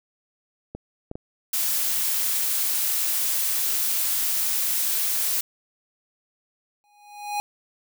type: clicks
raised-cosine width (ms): 2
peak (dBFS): -20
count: 3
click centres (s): 0.75 / 1.114 / 1.155
type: noise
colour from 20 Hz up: blue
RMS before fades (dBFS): -24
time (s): 1.53-5.41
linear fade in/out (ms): 5
type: tone with exponential growth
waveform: square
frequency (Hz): 826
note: G#5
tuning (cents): -10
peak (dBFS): -23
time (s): 6.84-7.4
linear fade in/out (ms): 0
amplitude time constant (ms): 120
effects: none